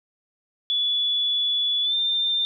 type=tone with pitch glide; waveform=sine; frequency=3429 to 3593 Hz; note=A7 to A7; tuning=-45 to +36 cents; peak=-20 dBFS; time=0.7-2.45 s; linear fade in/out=0 ms; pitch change=+81 cents; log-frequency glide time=1.83-1.95 s; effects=none